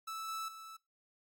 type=tone with level steps; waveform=45% pulse; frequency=1313 Hz; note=E6; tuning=7 cents flat; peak=-39 / -37 / -47 dBFS; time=0.07-0.77 s; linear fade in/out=10 ms; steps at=0.28 / 0.48 s; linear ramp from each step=5 ms; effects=noise-tail reverb RT60 0.2 s tail -20 dB re dry + MP3 96 kbps